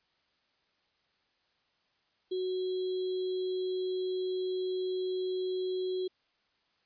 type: tone with sample-and-hold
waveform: sine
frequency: 370 Hz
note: F#4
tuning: in tune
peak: -30 dBFS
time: 2.31-6.08 s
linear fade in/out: 10 ms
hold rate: 3675 Hz
effects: white hiss -73 dBFS RMS until 6.85 s + resampled to 11025 Hz